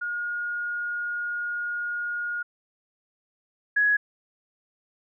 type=tone pair in turn; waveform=sine; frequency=1432 / 1674.7 Hz; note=F6 / G#6; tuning=+43 / +14 cents; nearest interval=minor third; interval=271 cents; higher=second; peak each=-27 / -18 dBFS; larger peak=second; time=0.01-2.43 / 3.76-3.97 s; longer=first; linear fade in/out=10 ms; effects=none